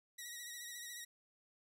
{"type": "tone with vibrato", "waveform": "10% pulse", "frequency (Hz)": 1915, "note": "A#6", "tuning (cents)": 46, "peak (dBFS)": -37, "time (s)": [0.18, 1.05], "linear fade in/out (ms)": 10, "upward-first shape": "sine", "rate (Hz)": 14, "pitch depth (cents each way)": 45, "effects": []}